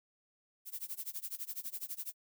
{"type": "noise with tremolo", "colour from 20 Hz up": "violet", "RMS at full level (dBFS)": -39, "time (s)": [0.65, 2.14], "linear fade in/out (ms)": 50, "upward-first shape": "sine", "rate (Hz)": 12, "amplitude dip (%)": 95, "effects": []}